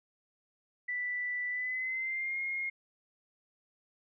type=tone with pitch glide; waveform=sine; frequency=1975.5 to 2142 Hz; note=B6 to C7; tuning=0 to +40 cents; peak=-32 dBFS; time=0.88-2.7 s; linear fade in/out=10 ms; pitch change=+140 cents; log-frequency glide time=1.49-2.4 s; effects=none